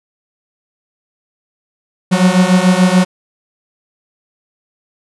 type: beating tone pair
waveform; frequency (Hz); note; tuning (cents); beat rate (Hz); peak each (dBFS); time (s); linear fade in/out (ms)
45% pulse; 180 / 186.9; F#3 / F#3; -47 / +18; 6.9; -11; 2.11-3.05; 20
effects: resampled to 24000 Hz